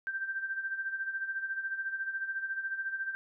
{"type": "tone with tremolo", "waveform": "sine", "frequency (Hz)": 1568, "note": "G6", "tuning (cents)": 0, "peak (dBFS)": -30, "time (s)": [0.07, 3.15], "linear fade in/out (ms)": 0, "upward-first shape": "sine", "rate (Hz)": 14, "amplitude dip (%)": 65, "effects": []}